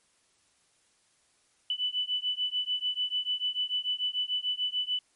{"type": "beating tone pair", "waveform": "sine", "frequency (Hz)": [2983, 2989.8], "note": ["F#7", "F#7"], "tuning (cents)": [13, 17], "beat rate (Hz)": 6.8, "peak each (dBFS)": -31, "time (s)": [1.7, 4.99], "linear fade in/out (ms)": 2, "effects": ["white hiss -68 dBFS RMS until 5.15 s", "MP3 48 kbps"]}